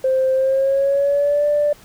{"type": "tone with pitch glide", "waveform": "sine", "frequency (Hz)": [524, 588.2], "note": ["C5", "D5"], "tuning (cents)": [2, 3], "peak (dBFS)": -13, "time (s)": [0.04, 1.73], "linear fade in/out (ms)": 5, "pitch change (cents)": 201, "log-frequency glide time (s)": [0.33, 1.47], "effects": ["tanh soft clip ceiling -9 dBFS", "pink hiss -47 dBFS RMS until 1.84 s"]}